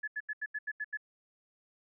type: tone bursts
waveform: sine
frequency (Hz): 1711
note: A6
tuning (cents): -49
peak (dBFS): -33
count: 8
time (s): 0.03-0.973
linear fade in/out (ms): 10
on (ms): 47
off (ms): 81
effects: none